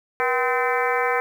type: harmonic tone with a mistuned harmonic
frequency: 256.4 Hz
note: C4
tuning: 35 cents flat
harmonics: 2 / 3 / 4 / 5 / 6 / 7 / 8 / 9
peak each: -24 / -26 / -27 / -28 / -29 / -29 / -30 / -31 dBFS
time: 0.2-1.2 s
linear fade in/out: 0 ms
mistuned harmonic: 2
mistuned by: -100 cents
effects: 8-bit

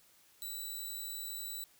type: tone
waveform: 5% pulse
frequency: 3951 Hz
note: B7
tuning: in tune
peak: -32 dBFS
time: 0.42-1.64 s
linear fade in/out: 0 ms
effects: white hiss -65 dBFS RMS until 1.79 s

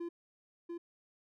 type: tone with echo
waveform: triangle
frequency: 342 Hz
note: F4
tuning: 36 cents flat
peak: -35 dBFS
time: 0-0.09 s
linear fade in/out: 10 ms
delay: 690 ms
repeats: 1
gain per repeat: -2 dB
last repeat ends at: 0.78 s
effects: none

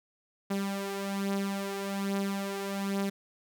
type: beating tone pair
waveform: sawtooth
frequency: 197.1 / 198.3 Hz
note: G3 / G3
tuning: +10 / +20 cents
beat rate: 1.2 Hz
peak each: -28 / -32 dBFS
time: 0.5-3.1 s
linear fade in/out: 10 ms
effects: none

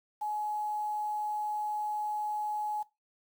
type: tone with quantisation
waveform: sine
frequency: 844 Hz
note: G#5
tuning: 28 cents sharp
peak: -31 dBFS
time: 0.21-2.83 s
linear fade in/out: 10 ms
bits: 9
effects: noise-tail reverb RT60 0.2 s tail -17 dB re dry

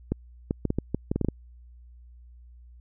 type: clicks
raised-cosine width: 3 ms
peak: -12 dBFS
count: 11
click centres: 0.12 / 0.509 / 0.653 / 0.704 / 0.786 / 0.946 / 1.115 / 1.16 / 1.213 / 1.247 / 1.286 s
effects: added 60 Hz sine -47 dBFS peak until 2.8 s

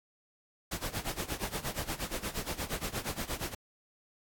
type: noise with tremolo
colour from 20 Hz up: pink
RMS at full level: -34 dBFS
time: 0.71-3.55 s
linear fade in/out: 10 ms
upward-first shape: sine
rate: 8.5 Hz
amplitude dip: 85%
effects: AAC 64 kbps

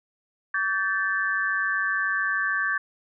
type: tone cluster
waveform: sine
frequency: 1146 / 1558 / 1751 Hz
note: D6 / G6 / A6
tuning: -43 / -11 / -9 cents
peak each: -30 / -26 / -26 dBFS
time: 0.54-2.78 s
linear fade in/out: 5 ms
effects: none

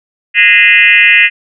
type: tone with frequency modulation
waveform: sine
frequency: 2263 Hz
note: C#7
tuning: 35 cents sharp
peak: -3 dBFS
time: 0.34-1.3 s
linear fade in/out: 50 ms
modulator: 203 Hz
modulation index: 2.5
effects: none

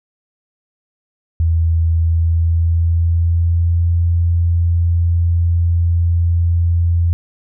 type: tone with pitch glide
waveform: sine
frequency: 82.3 to 85.2 Hz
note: E2 to F2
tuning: -2 to -42 cents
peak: -11 dBFS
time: 1.4-7.13 s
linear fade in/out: 0 ms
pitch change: +60 cents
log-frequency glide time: 1.92-3.88 s
effects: none

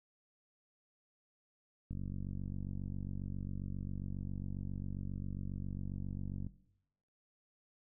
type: click train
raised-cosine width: 5 ms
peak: -29 dBFS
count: 217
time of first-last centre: 1.91-6.467 s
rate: 47.4 Hz
effects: noise-tail reverb RT60 0.8 s tail -18 dB re dry

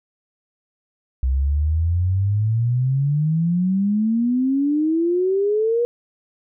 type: exponential sweep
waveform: sine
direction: up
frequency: 63.3 to 482.8 Hz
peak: -16 dBFS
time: 1.23-5.85 s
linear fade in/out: 0 ms
effects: none

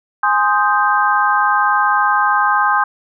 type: chord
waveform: sine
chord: Ab major seventh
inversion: none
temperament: equal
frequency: 830.6 / 1046.5 / 1244.5 / 1568 Hz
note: Ab5 / C6 / Eb6 / G6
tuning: 0 / 0 / 0 / 0 cents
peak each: -17 dBFS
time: 0.23-2.84 s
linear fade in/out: 5 ms
effects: none

